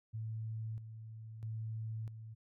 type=tone with tremolo; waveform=sine; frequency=110.8 Hz; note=A2; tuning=13 cents sharp; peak=-38 dBFS; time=0.13-2.35 s; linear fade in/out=20 ms; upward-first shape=square; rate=0.77 Hz; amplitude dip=60%; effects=none